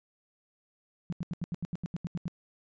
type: tone bursts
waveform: sine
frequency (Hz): 171.6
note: F3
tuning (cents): -30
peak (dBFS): -30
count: 12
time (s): 1.1-2.28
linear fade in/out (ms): 0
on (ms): 25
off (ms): 80
effects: resampled to 16000 Hz